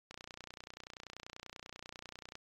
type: click train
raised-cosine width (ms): 0.2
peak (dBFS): -29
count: 69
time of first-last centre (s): 0.11-2.354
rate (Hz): 30.3
effects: AAC 32 kbps